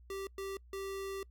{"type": "tone bursts at uneven times", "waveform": "square", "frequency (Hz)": 390, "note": "G4", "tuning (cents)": -9, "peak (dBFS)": -39, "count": 3, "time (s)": [[0.1, 0.27], [0.38, 0.57], [0.73, 1.23]], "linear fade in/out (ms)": 2, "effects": ["noise-tail reverb RT60 0.1 s tail -24 dB re dry", "added 60 Hz sine -55 dBFS peak until 1.3 s"]}